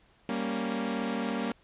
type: chord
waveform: sawtooth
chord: G diminished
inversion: none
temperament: equal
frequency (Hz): 196 / 233.1 / 277.2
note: G3 / Bb3 / Db4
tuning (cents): 0 / 0 / 0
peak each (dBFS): -31 / -28 / -32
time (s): 0.29-1.52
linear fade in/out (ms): 2
effects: pink hiss -63 dBFS RMS until 1.63 s + resampled to 8000 Hz